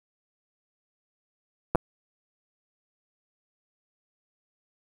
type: clicks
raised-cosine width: 1 ms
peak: -8 dBFS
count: 2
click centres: 1.75 / 1.756 s
effects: 7-bit